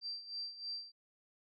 sine tone with tremolo, 4699 Hz, D8, in tune, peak -38 dBFS, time 0.01-0.92 s, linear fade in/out 50 ms, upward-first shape sine, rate 3.2 Hz, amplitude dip 75%, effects none

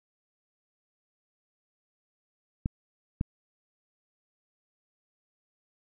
clicks, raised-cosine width 5 ms, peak -15 dBFS, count 2, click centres 2.659 / 3.211 s, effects none

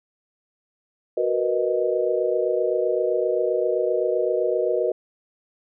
sine chord, B major seventh, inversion second, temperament equal, 370 / 466.2 / 493.9 / 622.3 Hz, F#4 / A#4 / B4 / D#5, 0 / 0 / 0 / 0 cents, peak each -25 dBFS, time 1.17-4.92 s, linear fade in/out 5 ms, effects none

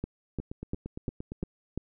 two click trains, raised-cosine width 3 ms, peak -19 / -24 dBFS, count 6 / 10, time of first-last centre 0.04-1.776 / 0.4-1.434 s, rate 2.88 / 8.7 Hz, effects none

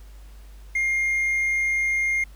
sine tone with hard clipping, 2122 Hz, C7, 24 cents sharp, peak -21 dBFS, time 0.75-2.24 s, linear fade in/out 5 ms, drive 2 dB, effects added 50 Hz sine -41 dBFS peak until 2.35 s + pink hiss -56 dBFS RMS until 2.35 s

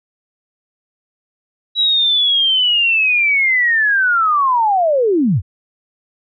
sine linear sweep, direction down, 3910 to 69.3 Hz, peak -11 dBFS, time 1.75-5.42 s, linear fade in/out 50 ms, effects none

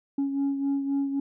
sine beating tone pair, 277.2 / 281 Hz, C#4 / C#4, 0 / +24 cents, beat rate 3.8 Hz, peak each -23 / -31 dBFS, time 0.18-1.2 s, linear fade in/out 5 ms, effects tanh soft clip ceiling -21 dBFS

